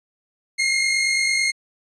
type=tone pair together; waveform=sawtooth; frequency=2093 / 2142 Hz; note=C7 / C7; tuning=0 / +40 cents; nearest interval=unison; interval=40 cents; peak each=-23 / -15 dBFS; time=0.58-1.52 s; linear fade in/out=20 ms; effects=resampled to 22050 Hz